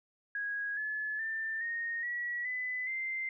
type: tone with pitch steps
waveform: sine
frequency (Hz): 1652 / 1717.2 / 1784.9 / 1855.4 / 1928.6 / 2005 / 2084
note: G#6 / A6 / A6 / A#6 / B6 / B6 / C7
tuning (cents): -10 / -43 / +24 / -9 / -42 / +26 / -7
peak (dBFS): -33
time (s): 0.35-3.29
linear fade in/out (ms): 2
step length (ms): 420
effects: none